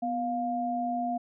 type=tone pair together; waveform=sine; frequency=246.9 / 703.8 Hz; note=B3 / F5; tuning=0 / +13 cents; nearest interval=octave + tritone; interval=1813 cents; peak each=-32 / -29 dBFS; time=0.02-1.18 s; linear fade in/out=10 ms; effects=none